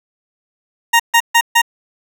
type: tone bursts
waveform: 20% pulse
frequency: 932.3 Hz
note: A#5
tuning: in tune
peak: -3 dBFS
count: 4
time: 0.93-1.618 s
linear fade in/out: 10 ms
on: 67 ms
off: 140 ms
effects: none